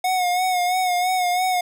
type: tone with vibrato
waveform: square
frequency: 728 Hz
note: F#5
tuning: 28 cents flat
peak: -19 dBFS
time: 0.04-1.61 s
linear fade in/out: 5 ms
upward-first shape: sine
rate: 3 Hz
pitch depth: 44 cents each way
effects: none